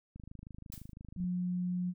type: click train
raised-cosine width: 5 ms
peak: -35 dBFS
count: 29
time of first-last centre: 0.16-1.241 s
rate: 25.9 Hz
type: noise with exponential decay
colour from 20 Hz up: blue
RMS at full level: -44 dBFS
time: 0.72-0.93 s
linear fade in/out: 2 ms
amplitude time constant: 45 ms
type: tone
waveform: sine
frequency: 179.4 Hz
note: F3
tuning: 47 cents sharp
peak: -31 dBFS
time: 1.16-1.94 s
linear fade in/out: 50 ms
effects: none